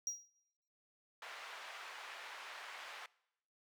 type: tone with exponential decay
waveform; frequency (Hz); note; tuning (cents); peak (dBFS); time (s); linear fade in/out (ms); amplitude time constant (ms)
triangle; 5720; F8; +41; -32; 0.07-0.28; 1; 44
type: band-pass noise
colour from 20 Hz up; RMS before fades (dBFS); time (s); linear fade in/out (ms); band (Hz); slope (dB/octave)
white; -50; 1.22-3.06; 2; 730 to 2200; 12
effects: noise-tail reverb RT60 0.8 s tail -22 dB re dry + high-pass 400 Hz 12 dB/octave